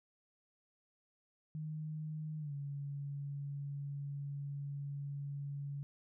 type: tone with pitch glide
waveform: sine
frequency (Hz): 154.5 to 141.68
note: D#3 to C#3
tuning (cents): -12 to +38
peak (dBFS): -39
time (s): 1.55-5.83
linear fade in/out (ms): 0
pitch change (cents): -150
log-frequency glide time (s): 2.39-2.53
effects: none